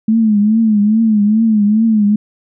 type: tone with vibrato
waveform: sine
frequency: 215.5 Hz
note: A3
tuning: 36 cents flat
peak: -8 dBFS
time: 0.08-2.16 s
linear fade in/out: 5 ms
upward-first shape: triangle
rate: 2.4 Hz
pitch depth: 110 cents each way
effects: none